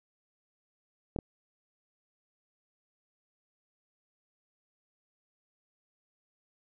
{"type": "clicks", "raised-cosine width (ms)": 2, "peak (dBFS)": -20, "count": 2, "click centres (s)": [1.162, 1.188], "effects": []}